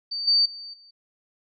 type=tone with level steps; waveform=sine; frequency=4600 Hz; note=D8; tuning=37 cents flat; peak=-27 / -16 / -36 / -49 dBFS; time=0.11-0.91 s; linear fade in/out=10 ms; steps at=0.27 / 0.45 / 0.73 s; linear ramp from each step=10 ms; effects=none